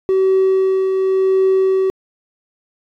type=tone with tremolo; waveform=triangle; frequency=380.7 Hz; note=F#4; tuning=49 cents sharp; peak=-7 dBFS; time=0.09-1.9 s; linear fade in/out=0 ms; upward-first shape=triangle; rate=0.91 Hz; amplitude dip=45%; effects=tanh soft clip ceiling -6 dBFS